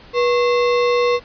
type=tone with sample-and-hold; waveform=sine; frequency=485.6 Hz; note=B4; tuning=29 cents flat; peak=-13 dBFS; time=0.13-1.2 s; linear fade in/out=50 ms; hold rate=1575 Hz; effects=pink hiss -44 dBFS RMS until 1.24 s + resampled to 11025 Hz